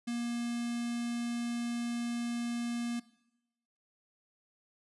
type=tone with notch filter; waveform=square; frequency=237.2 Hz; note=A#3; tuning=30 cents sharp; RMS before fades=-35 dBFS; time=0.07-3 s; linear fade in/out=10 ms; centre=870 Hz; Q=0.87; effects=noise-tail reverb RT60 0.9 s tail -19 dB re dry + resampled to 24000 Hz